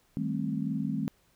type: chord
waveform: sine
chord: A half-diminished seventh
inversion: second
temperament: just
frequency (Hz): 158.4 / 198 / 220 / 264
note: Eb3 / G3 / A3 / C4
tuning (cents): +31 / +18 / 0 / +16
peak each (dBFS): -34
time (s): 0.17-1.08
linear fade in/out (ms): 0
effects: pink hiss -67 dBFS RMS until 1.35 s